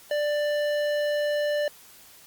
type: tone with hard clipping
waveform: sine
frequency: 590 Hz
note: D5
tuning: 8 cents sharp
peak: -25 dBFS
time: 0.11-1.68 s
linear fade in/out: 2 ms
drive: 13 dB
effects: white hiss -51 dBFS RMS until 2.26 s + Opus 48 kbps